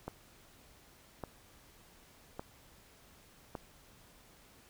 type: click train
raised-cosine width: 1 ms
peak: -25 dBFS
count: 4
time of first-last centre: 0.08-3.552 s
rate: 0.864 Hz
effects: pink hiss -61 dBFS RMS until 4.69 s